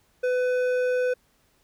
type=tone with hard clipping; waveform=triangle; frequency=501 Hz; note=B4; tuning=25 cents sharp; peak=-23 dBFS; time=0.23-1.14 s; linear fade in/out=10 ms; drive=12 dB; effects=pink hiss -65 dBFS RMS until 1.63 s